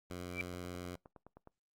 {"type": "tone with vibrato", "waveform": "10% pulse", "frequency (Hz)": 89.1, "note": "F2", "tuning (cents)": 35, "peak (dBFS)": -34, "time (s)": [0.1, 0.96], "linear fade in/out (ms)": 10, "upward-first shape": "sine", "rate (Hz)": 8.9, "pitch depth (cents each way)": 10}
{"type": "tone with exponential growth", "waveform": "sine", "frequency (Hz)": 2336, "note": "D7", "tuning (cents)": -10, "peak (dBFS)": -31, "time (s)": [0.29, 0.41], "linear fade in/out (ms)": 0, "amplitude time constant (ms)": 25}
{"type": "click train", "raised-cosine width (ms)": 1, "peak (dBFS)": -39, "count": 10, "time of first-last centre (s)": [0.54, 1.474], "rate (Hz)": 9.64}
{"effects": ["noise-tail reverb RT60 0.2 s tail -25 dB re dry", "Opus 48 kbps"]}